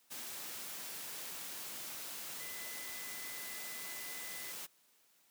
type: tone in noise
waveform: sine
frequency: 2013 Hz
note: B6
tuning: 33 cents sharp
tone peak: -50 dBFS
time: 2.39-4.53 s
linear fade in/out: 20 ms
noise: white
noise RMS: -45 dBFS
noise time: 0.1-4.67 s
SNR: -8 dB
effects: white hiss -70 dBFS RMS until 5.3 s + high-pass 150 Hz 12 dB/octave